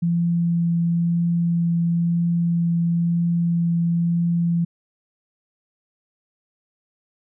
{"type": "tone with vibrato", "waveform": "sine", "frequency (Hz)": 170, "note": "F3", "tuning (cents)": -46, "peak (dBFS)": -17, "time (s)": [0.02, 4.65], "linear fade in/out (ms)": 10, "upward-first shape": "triangle", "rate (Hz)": 1, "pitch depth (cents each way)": 9, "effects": []}